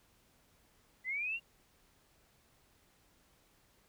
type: linear sweep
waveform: sine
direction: up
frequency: 1975.5 to 2821 Hz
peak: -34 dBFS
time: 1.04-1.4 s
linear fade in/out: 50 ms
effects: pink hiss -69 dBFS RMS until 3.88 s